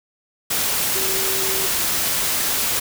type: tone in noise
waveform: sine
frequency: 384.1 Hz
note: G4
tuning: 35 cents flat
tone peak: -29 dBFS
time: 0.95-1.67 s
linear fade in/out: 10 ms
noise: white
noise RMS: -21 dBFS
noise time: 0.5-2.8 s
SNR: -11 dB
effects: none